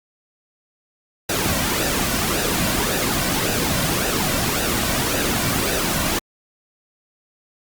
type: noise with flanger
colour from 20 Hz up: pink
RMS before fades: -21 dBFS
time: 1.29-6.19 s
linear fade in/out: 5 ms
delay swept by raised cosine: 0.91 to 2.41 ms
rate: 1.8 Hz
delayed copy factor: -0.55
effects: Opus 48 kbps